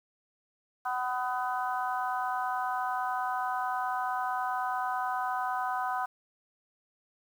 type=harmonic tone; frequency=250.8 Hz; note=B3; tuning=27 cents sharp; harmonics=3 / 4 / 5 / 6; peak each=-32 / -34 / -36 / -38 dBFS; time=0.85-6.06 s; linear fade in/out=10 ms; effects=9-bit